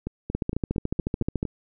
two click trains, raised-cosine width 3 ms, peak -12 / -16 dBFS, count 16 / 7, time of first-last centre 0.35-1.429 / 0.07-1.452 s, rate 13.9 / 4.34 Hz, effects none

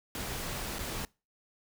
pink noise with dropouts, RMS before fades -37 dBFS, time 0.15-1.05 s, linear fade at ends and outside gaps 1 ms, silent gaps 0.785-0.791 s, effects noise-tail reverb RT60 0.3 s tail -24 dB re dry

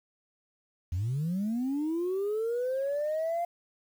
sine linear sweep, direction up, 80.2 to 698.5 Hz, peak -26 dBFS, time 0.92-3.45 s, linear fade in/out 5 ms, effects tanh soft clip ceiling -25 dBFS + 9-bit

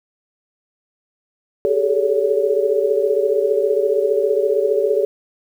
sine tone cluster, 392.1 / 423.7 / 438.7 / 565 Hz, G4 / G#4 / A4 / C#5, 0 / +35 / -5 / +33 cents, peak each -20 dBFS, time 1.65-5.05 s, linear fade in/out 0 ms, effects 8-bit

